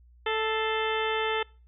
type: harmonic tone with a mistuned harmonic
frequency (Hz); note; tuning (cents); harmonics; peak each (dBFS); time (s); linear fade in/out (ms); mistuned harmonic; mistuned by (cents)
440; A4; 0; 1 / 2 / 3 / 4 / 5 / 6 / 7 / 8; -29 / -32 / -34 / -35 / -36 / -37 / -37 / -38; 0.26-1.43; 5; 5; -79
effects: noise-tail reverb RT60 0.4 s tail -26 dB re dry + added 60 Hz sine -53 dBFS peak until 1.67 s